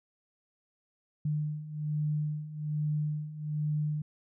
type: beating tone pair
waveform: sine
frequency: 150 / 151.2 Hz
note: D3 / D#3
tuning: +37 / -49 cents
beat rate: 1.2 Hz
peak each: -35 / -31 dBFS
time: 1.25-4.02 s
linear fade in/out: 5 ms
effects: none